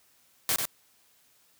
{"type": "noise with echo", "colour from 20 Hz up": "white", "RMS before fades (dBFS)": -26, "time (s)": [0.49, 0.56], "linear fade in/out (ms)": 0, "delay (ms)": 94, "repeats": 1, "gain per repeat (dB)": -4, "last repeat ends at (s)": 0.654, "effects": ["white hiss -64 dBFS RMS until 1.59 s", "high-pass 60 Hz 12 dB/octave"]}